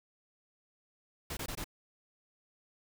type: noise bursts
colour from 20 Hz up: pink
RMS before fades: -39 dBFS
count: 4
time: 1.3-1.643 s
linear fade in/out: 5 ms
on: 70 ms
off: 21 ms
effects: none